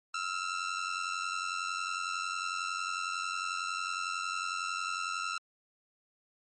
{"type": "ring-modulated tone", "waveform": "sawtooth", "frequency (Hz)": 1340, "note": "E6", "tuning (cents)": 28, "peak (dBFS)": -26, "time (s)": [0.14, 5.38], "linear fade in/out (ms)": 5, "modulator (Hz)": 45.5, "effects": ["MP3 32 kbps"]}